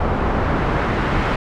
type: noise with low-pass filter sweep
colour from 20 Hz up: pink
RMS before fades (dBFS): -19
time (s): 0-1.36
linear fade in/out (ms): 5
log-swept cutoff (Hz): 1100 to 1900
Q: 1
effects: none